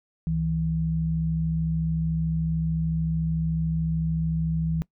sine tone pair together, 67.9 / 161.5 Hz, C#2 / E3, -35 / -35 cents, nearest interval octave + minor third, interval 1500 cents, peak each -31 / -23 dBFS, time 0.27-4.82 s, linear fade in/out 0 ms, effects noise-tail reverb RT60 0.1 s tail -22 dB re dry

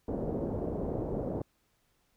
white low-pass noise, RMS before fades -34 dBFS, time 0.08-1.42 s, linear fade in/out 5 ms, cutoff 550 Hz, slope 24 dB/octave, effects pink hiss -73 dBFS RMS until 2.16 s

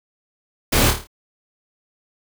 pink noise with echo, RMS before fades -17 dBFS, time 0.72-0.91 s, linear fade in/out 10 ms, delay 27 ms, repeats 6, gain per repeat -5 dB, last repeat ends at 1.072 s, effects none

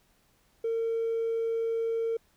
sine tone with hard clipping, 455.9 Hz, A#4, 39 cents flat, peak -27 dBFS, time 0.64-2.17 s, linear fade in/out 5 ms, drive 1 dB, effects pink hiss -67 dBFS RMS until 2.36 s

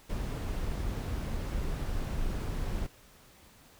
brown noise, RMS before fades -33 dBFS, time 0.09-2.87 s, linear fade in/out 10 ms, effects pink hiss -58 dBFS RMS until 3.79 s

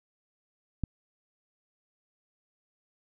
click, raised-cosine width 5 ms, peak -17 dBFS, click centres 0.837 s, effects none

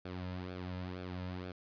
sawtooth tone with flanger, 91 Hz, F#2, 28 cents flat, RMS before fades -42 dBFS, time 0.05-1.52 s, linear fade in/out 5 ms, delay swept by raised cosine 1 to 2.7 ms, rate 2.1 Hz, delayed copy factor -0.65, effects resampled to 11025 Hz

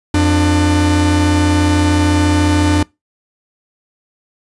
45% pulse tone pair together, 87.9 / 297.6 Hz, F2 / D4, +12 / +23 cents, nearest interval octave + major sixth, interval 2111 cents, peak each -13 dBFS, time 0.14-2.83 s, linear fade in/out 5 ms, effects noise-tail reverb RT60 0.2 s tail -24 dB re dry + resampled to 24000 Hz

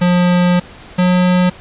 square tone pair in turn, 177.9 / 180.7 Hz, F3 / F#3, +32 / -41 cents, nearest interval unison, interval 27 cents, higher second, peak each -10 dBFS, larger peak neither, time 0.01-0.6 / 0.98-1.5 s, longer first, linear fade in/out 10 ms, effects pink hiss -37 dBFS RMS until 1.6 s + resampled to 8000 Hz

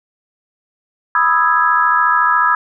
sine chord, E major seventh, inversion second, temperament equal, 987.8 / 1244.5 / 1318.5 / 1661.2 Hz, B5 / D#6 / E6 / G#6, 0 / 0 / 0 / 0 cents, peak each -16 dBFS, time 1.15-2.55 s, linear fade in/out 2 ms, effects none

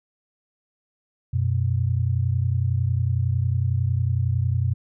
sine tone pair together, 92.5 / 123.47 Hz, F#2 / B2, 0 / 0 cents, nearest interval perfect fourth, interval 500 cents, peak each -22 dBFS, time 1.33-4.74 s, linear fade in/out 10 ms, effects none

